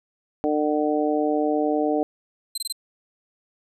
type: harmonic tone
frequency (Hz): 150.5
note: D3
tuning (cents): +43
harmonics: 2 / 3 / 4 / 5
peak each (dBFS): -23 / -25 / -26 / -27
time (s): 0.44-2.03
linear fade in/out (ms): 0
type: tone bursts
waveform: 25% pulse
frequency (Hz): 4104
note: C8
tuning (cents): -34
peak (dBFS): -21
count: 4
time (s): 2.55-2.725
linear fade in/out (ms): 5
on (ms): 28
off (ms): 21
effects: none